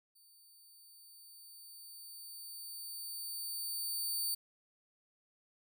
10% pulse tone with level ramp, 4580 Hz, D8, 44 cents flat, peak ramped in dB -55 to -26 dBFS, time 0.15-4.35 s, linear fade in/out 10 ms, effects none

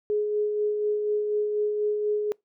sine tone with tremolo, 419.7 Hz, G#4, 18 cents sharp, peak -21 dBFS, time 0.1-2.32 s, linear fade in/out 0 ms, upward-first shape sine, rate 4.1 Hz, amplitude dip 35%, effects noise-tail reverb RT60 0.2 s tail -26 dB re dry

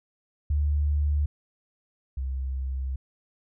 sine tone pair in turn, 73.42 / 65.87 Hz, D2 / C2, 0 / +12 cents, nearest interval major second, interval 188 cents, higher first, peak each -21 / -27 dBFS, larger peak first, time 0.5-1.26 / 2.17-2.96 s, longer second, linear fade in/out 5 ms, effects none

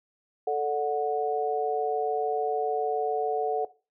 harmonic tone, 146.83 Hz, D3, in tune, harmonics 3 / 4 / 5, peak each -27 / -35 / -27 dBFS, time 0.47-3.65 s, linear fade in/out 5 ms, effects noise-tail reverb RT60 0.3 s tail -18 dB re dry

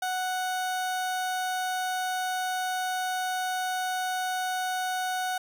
30% pulse tone, 740 Hz, F#5, in tune, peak -25 dBFS, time 0.02-5.38 s, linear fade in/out 5 ms, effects none

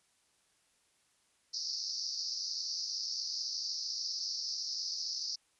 pink band-pass noise, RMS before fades -38 dBFS, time 1.53-5.36 s, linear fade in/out 10 ms, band 4500 to 5700 Hz, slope 96 dB/octave, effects white hiss -72 dBFS RMS until 5.59 s + resampled to 24000 Hz

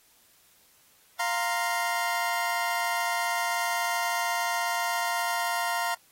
25% pulse chord, F suspended fourth, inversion none, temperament just, 698.5 / 931.3 / 1047.7 Hz, F5 / Bb5 / C6, 0 / -2 / +2 cents, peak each -26 / -26 / -30 dBFS, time 1.19-5.95 s, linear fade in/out 10 ms, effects white hiss -61 dBFS RMS until 6.11 s + AAC 48 kbps

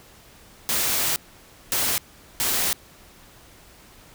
white noise bursts at uneven times, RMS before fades -23 dBFS, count 3, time 0.69-1.16 / 1.72-1.98 / 2.4-2.73 s, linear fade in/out 0 ms, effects pink hiss -50 dBFS RMS until 4.14 s

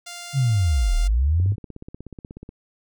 5% pulse tone, 698.5 Hz, F5, in tune, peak -23 dBFS, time 0.06-1.08 s, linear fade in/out 10 ms
sine linear two-way sweep, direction down then up, 143.2 to 35.08 to 107.1 Hz, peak -16 dBFS, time 0.33-1.56 s, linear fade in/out 50 ms, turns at 0.96 s
click train, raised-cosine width 3 ms, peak -24 dBFS, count 19, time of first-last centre 1.4-2.491 s, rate 16.5 Hz
effects none

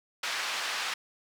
pink band-pass noise, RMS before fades -33 dBFS, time 0.23-0.94 s, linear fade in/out 5 ms, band 1200 to 5100 Hz, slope 12 dB/octave, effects none

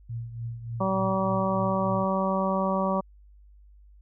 sine tone with tremolo, 116.54 Hz, A#2, in tune, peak -29 dBFS, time 0.09-2.05 s, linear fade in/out 10 ms, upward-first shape triangle, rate 3.4 Hz, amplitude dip 70%
harmonic tone, 191.1 Hz, G3, 44 cents flat, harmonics 1 / 2 / 3 / 4 / 5 / 6, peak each -27 / -35 / -28 / -35 / -31 / -31 dBFS, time 0.8-3.01 s, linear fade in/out 10 ms
effects added 50 Hz sine -50 dBFS peak until 4.01 s

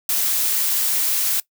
blue noise, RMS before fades -20 dBFS, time 0.09-1.4 s, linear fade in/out 2 ms, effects noise-tail reverb RT60 0.1 s tail -20 dB re dry

